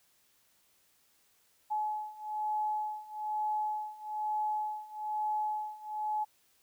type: beating tone pair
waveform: sine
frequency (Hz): 851 / 852.1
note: G#5 / G#5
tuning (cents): +42 / +44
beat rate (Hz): 1.1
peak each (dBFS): -36 / -34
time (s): 1.7-6.25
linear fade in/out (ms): 20
effects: white hiss -69 dBFS RMS until 6.62 s